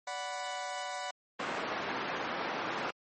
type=chord; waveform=sawtooth; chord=B minor; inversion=first; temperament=equal with one note detuned; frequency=580.6 / 740 / 987.8 Hz; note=D5 / F#5 / B5; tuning=-20 / 0 / 0 cents; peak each=-39 / -35 / -37 dBFS; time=0.07-1.11 s; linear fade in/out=5 ms
type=band-pass noise; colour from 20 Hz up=white; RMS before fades=-36 dBFS; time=1.39-2.91 s; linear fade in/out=10 ms; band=220 to 1500 Hz; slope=12 dB/octave
effects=MP3 32 kbps